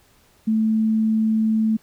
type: tone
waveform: sine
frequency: 219.7 Hz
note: A3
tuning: 2 cents flat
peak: -16 dBFS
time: 0.47-1.77 s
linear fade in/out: 10 ms
effects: pink hiss -57 dBFS RMS until 1.82 s